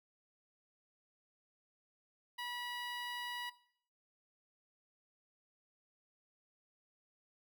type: tone with notch filter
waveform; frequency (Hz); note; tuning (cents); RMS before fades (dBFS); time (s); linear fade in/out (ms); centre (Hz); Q
15% pulse; 971; B5; -30; -43; 2.38-3.5; 10; 8600; 1.7
effects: noise-tail reverb RT60 0.6 s tail -18 dB re dry